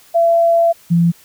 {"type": "tone pair in turn", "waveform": "sine", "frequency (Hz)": [674, 169.97], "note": ["E5", "F3"], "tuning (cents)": [38, -47], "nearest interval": "2 octaves", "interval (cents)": 2385, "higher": "first", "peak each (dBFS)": -9, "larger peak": "neither", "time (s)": [[0.14, 0.73], [0.9, 1.12]], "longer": "first", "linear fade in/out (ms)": 20, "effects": ["white hiss -47 dBFS RMS until 1.24 s"]}